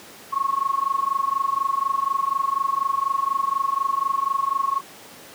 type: tone with amplitude modulation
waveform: sine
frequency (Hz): 1095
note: C#6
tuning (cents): -22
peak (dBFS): -16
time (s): 0.32-4.81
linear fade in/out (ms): 20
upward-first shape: sine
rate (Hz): 24.1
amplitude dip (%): 90
effects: pink hiss -43 dBFS RMS until 5.34 s + high-pass 200 Hz 12 dB/octave